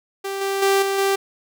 sawtooth tone with level steps, 392 Hz, G4, in tune, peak -21 / -17 / -11 / -16 / -13 dBFS, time 0.24-1.16 s, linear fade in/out 10 ms, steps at 0.41 / 0.62 / 0.82 / 0.98 s, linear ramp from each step 5 ms, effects none

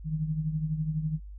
sine tone with tremolo, 155.56 Hz, D#3, in tune, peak -24 dBFS, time 0.04-1.2 s, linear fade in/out 50 ms, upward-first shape triangle, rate 12 Hz, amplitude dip 70%, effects added 50 Hz sine -40 dBFS peak until 1.38 s

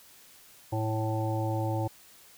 harmonic tone, 110 Hz, A2, in tune, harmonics 1 / 3 / 5 / 7 / 8, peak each -29 / -34 / -36 / -37 / -38 dBFS, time 0.72-1.88 s, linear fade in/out 10 ms, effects white hiss -55 dBFS RMS until 2.37 s

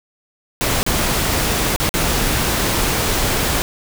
pink noise with dropouts, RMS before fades -18 dBFS, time 0.61-3.62 s, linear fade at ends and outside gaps 0 ms, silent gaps 0.83-0.864 / 1.762-1.8 / 1.892-1.94 s, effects none

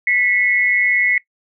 sine tone pair together, 1975.5 / 2178 Hz, B6 / C#7, 0 / -31 cents, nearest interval major second, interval 169 cents, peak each -16 dBFS, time 0.07-1.18 s, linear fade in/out 2 ms, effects noise-tail reverb RT60 0.1 s tail -19 dB re dry

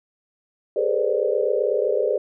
sine tone cluster, 403 / 431.1 / 490.4 / 529 / 595 Hz, G4 / A4 / B4 / C5 / D5, +48 / -35 / -12 / +19 / +22 cents, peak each -25 dBFS, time 0.76-2.18 s, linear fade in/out 5 ms, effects none

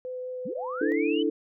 sine tone with vibrato, 506 Hz, B4, 42 cents sharp, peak -32 dBFS, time 0.05-0.92 s, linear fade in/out 0 ms, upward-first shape triangle, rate 5 Hz, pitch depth 8 cents each way
sine linear sweep, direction up, 149.9 to 3071 Hz, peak -33 dBFS, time 0.45-1.23 s, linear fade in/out 10 ms
sine chord, D suspended second, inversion none, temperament equal, 293.7 / 329.6 / 440 Hz, D4 / E4 / A4, 0 / 0 / 0 cents, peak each -27 dBFS, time 0.81-1.3 s, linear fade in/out 5 ms
effects none

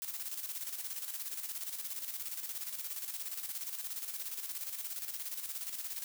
blue noise with tremolo, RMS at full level -39 dBFS, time 0.02-6.04 s, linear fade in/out 0 ms, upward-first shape square, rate 17 Hz, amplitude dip 55%, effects none

